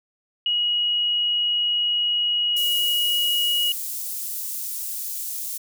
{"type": "tone", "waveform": "sine", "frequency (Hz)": 2900, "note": "F#7", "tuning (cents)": -35, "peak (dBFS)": -19, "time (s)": [0.46, 3.72], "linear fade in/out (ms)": 2}
{"type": "high-pass noise", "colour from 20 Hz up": "white", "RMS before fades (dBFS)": -30, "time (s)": [2.56, 5.58], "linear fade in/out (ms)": 10, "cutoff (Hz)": 7800, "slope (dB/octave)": 12}
{"effects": []}